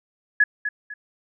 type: tone with echo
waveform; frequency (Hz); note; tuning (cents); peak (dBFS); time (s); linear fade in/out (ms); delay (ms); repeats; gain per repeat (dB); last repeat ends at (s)
sine; 1691; G#6; +31; -12; 0.4-0.44; 5; 250; 2; -10; 0.94
effects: none